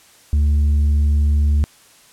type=tone with tanh clipping; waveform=triangle; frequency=73.42 Hz; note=D2; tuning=in tune; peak=-13 dBFS; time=0.33-1.64 s; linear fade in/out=0 ms; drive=8 dB; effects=white hiss -49 dBFS RMS until 2.12 s + low-pass 11000 Hz 12 dB/octave